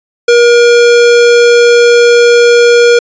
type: tone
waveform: square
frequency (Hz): 476.1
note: A#4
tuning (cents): +37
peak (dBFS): -3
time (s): 0.28-2.99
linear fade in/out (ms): 5
effects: resampled to 16000 Hz